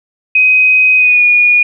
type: tone with pitch glide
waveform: sine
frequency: 2516 to 2446 Hz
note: D#7 to D#7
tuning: +19 to -30 cents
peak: -5 dBFS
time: 0.35-1.63 s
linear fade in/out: 5 ms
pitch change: -49 cents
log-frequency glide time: 0.96-1.24 s
effects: none